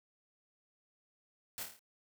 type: noise with echo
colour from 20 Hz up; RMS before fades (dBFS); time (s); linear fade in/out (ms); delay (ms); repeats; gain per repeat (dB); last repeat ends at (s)
white; -42; 1.58-1.63; 0; 27; 6; -4; 1.792
effects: none